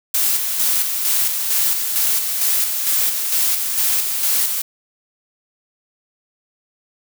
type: noise with tremolo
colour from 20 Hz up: blue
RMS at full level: -17 dBFS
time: 0.14-4.62 s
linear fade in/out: 5 ms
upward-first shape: square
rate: 2.2 Hz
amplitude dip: 40%
effects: none